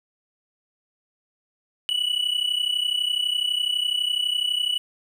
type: tone pair together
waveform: triangle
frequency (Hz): 2936 / 2968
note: F#7 / F#7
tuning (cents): -14 / +5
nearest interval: unison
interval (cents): 19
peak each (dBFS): -23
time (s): 1.89-4.78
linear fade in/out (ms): 0
effects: none